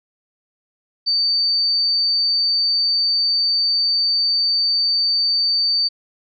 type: tone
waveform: sine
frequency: 4589 Hz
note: D8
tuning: 41 cents flat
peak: -15 dBFS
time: 1.06-5.89 s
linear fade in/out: 20 ms
effects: none